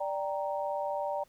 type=chord; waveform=sine; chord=G minor; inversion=second; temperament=equal; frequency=587.3 / 784 / 932.3 Hz; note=D5 / G5 / Bb5; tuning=0 / 0 / 0 cents; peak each=-33 / -36 / -36 dBFS; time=0-1.24 s; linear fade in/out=10 ms; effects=pink hiss -66 dBFS RMS until 1.28 s